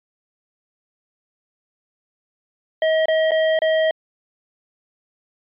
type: tone with dropouts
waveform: square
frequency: 636 Hz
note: D#5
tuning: 38 cents sharp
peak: -16 dBFS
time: 2.82-3.91 s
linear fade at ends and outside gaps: 2 ms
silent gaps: 3.057-3.083 / 3.309-3.317 / 3.59-3.619 s
effects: resampled to 8000 Hz